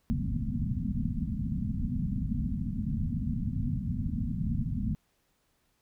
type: low-pass noise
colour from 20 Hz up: white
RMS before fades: -31 dBFS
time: 0.1-4.95 s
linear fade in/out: 0 ms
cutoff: 250 Hz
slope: 96 dB/octave
effects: pink hiss -73 dBFS RMS until 5.81 s